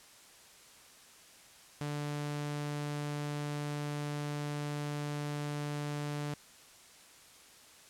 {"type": "tone", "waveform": "sawtooth", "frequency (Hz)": 146.83, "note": "D3", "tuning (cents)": 0, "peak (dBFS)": -31, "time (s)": [1.81, 6.34], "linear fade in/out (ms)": 0, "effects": ["white hiss -57 dBFS RMS until 7.89 s", "low-pass 10000 Hz 12 dB/octave"]}